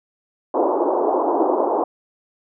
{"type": "band-pass noise", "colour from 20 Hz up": "pink", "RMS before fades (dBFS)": -19, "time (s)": [0.54, 1.84], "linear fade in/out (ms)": 5, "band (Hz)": [300, 1000], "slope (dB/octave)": 48, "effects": []}